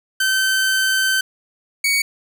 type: tone pair in turn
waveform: sawtooth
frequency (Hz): 1541 / 2243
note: G6 / C#7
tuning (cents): -30 / +20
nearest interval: tritone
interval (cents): 650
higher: second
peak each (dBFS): -12 / -12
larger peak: neither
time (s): 0.2-1.21 / 1.84-2.02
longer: first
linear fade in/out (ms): 5
effects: none